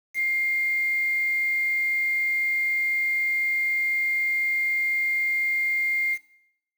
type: tone with quantisation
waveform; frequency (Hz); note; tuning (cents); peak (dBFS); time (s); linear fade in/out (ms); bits
sine; 2114; C7; +17; -22; 0.14-6.18; 50; 7
effects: noise-tail reverb RT60 0.8 s tail -18 dB re dry